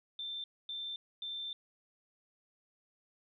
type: tone bursts at uneven times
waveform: sine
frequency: 3563 Hz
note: A7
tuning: 21 cents sharp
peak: -38 dBFS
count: 3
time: 0.19-0.44 / 0.69-0.96 / 1.22-1.53 s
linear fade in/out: 2 ms
effects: none